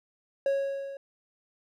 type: tone with level ramp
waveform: triangle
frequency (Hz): 551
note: C#5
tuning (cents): -11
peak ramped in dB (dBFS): -20 to -36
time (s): 0.46-0.97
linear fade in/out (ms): 2
effects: none